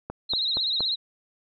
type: click train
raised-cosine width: 1 ms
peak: -18 dBFS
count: 4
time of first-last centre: 0.1-0.806 s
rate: 4.25 Hz
type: tone with vibrato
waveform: sine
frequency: 3964 Hz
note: B7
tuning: 6 cents sharp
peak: -23 dBFS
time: 0.29-0.96 s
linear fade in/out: 20 ms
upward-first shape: triangle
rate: 16 Hz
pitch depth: 130 cents each way
effects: none